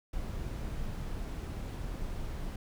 brown noise, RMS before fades -37 dBFS, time 0.13-2.56 s, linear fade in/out 5 ms, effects none

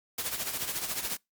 white noise with tremolo, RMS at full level -31 dBFS, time 0.18-1.17 s, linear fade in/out 5 ms, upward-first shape sine, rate 14 Hz, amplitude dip 65%, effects noise-tail reverb RT60 0.2 s tail -26 dB re dry + Opus 48 kbps

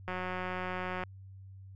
click train, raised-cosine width 0.5 ms, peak -22 dBFS, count 176, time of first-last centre 0.08-1.036 s, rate 183 Hz, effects added 96 Hz sine -47 dBFS peak until 1.75 s

